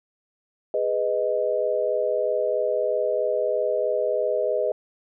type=chord; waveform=sine; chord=G# minor; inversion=none; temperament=just; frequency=415.3 / 498.4 / 623 Hz; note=G#4 / B4 / D#5; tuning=0 / +16 / +2 cents; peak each=-27 / -25 / -24 dBFS; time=0.74-4.72 s; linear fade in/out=2 ms; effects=none